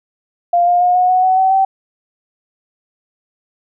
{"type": "tone with pitch steps", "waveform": "sine", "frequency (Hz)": [697, 707.1, 717.4, 727.9, 738.4, 749.2, 760.1, 771.1], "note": ["F5", "F5", "F5", "F#5", "F#5", "F#5", "F#5", "G5"], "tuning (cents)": [-4, 21, 46, -29, -4, 21, 46, -29], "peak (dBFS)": -9, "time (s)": [0.53, 1.65], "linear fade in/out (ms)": 5, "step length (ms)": 140, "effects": []}